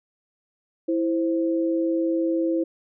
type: tone pair together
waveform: sine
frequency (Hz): 330.1 / 524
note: E4 / C5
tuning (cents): +2 / +2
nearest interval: minor sixth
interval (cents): 800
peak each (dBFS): -21 / -27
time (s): 0.88-2.64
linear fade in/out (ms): 10
effects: none